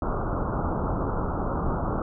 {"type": "low-pass noise", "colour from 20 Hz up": "pink", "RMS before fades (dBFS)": -27, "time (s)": [0.02, 2.02], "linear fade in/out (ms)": 2, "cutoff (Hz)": 1400, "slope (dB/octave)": 96, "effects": []}